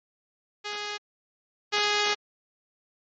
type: tone pair in turn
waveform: 5% pulse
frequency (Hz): 415.3 / 415.3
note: G#4 / G#4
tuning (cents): 0 / 0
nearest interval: unison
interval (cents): 0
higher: neither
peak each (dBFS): -20 / -11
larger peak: second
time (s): 0.64-0.98 / 1.72-2.15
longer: second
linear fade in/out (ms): 20
effects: low-pass 7000 Hz 12 dB/octave + MP3 32 kbps